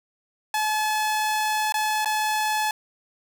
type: tone with dropouts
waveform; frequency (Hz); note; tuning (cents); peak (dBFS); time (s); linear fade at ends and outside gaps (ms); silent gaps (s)
sawtooth; 858; A5; -44; -18; 0.54-2.71; 2; 1.723-1.741 / 2.047-2.057
effects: none